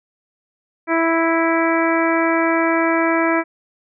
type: harmonic tone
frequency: 329.4 Hz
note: E4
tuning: 1 cent flat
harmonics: 1 / 2 / 3 / 4 / 5 / 6 / 7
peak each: -18 / -21 / -23 / -24 / -25 / -26 / -26 dBFS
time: 0.87-3.44 s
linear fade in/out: 50 ms
effects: none